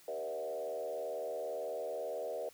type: tone with frequency modulation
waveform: sine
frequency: 555 Hz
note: C#5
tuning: 2 cents sharp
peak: -36 dBFS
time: 0.08-2.49 s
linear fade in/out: 2 ms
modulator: 78 Hz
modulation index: 1.6
effects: white hiss -61 dBFS RMS until 2.53 s